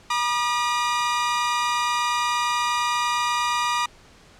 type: tone pair together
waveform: sawtooth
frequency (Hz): 963.1 / 1211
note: B5 / D#6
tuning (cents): -44 / -47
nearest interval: major third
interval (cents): 397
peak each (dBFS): -20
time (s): 0.1-3.86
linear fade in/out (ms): 5
effects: pink hiss -51 dBFS RMS until 4.39 s + low-pass 7000 Hz 12 dB/octave